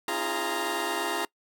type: tone cluster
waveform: 15% pulse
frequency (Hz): 271.9 / 317.5 / 346.5 / 414.4 / 930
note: C#4 / D#4 / F4 / G#4 / A#5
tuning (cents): -33 / +35 / -14 / -4 / -4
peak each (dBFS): -34 / -33 / -26 / -27 / -26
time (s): 0.08-1.25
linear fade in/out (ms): 2
effects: noise-tail reverb RT60 0.1 s tail -23 dB re dry